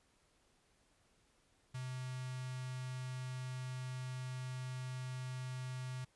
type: tone with notch filter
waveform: square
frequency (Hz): 128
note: C3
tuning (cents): -38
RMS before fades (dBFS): -43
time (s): 1.74-6.05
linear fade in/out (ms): 10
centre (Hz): 440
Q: 0.53
effects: pink hiss -73 dBFS RMS until 6.15 s + resampled to 24000 Hz